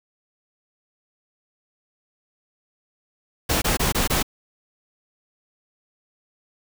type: noise bursts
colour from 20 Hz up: pink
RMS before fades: -21 dBFS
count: 5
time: 3.49-4.228 s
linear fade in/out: 10 ms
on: 130 ms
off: 22 ms
effects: none